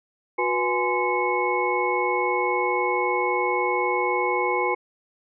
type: tone cluster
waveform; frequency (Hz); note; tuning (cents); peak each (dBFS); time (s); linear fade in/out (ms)
sine; 364.7 / 488.5 / 837 / 1031 / 2196; F#4 / B4 / G#5 / C6 / C#7; -25 / -19 / +13 / -26 / -17; -27; 0.38-4.75; 10
effects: none